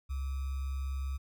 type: tone with sample-and-hold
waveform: sine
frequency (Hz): 67.5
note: C#2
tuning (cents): -45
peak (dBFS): -32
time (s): 0.09-1.18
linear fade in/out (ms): 20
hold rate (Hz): 1225
effects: none